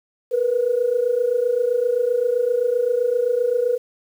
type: tone pair together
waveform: sine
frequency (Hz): 466.2 / 493.9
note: A#4 / B4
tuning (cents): 0 / 0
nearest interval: minor second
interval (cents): 100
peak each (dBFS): -21 / -18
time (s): 0.31-3.78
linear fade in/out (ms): 20
effects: tanh soft clip ceiling -9 dBFS + 8-bit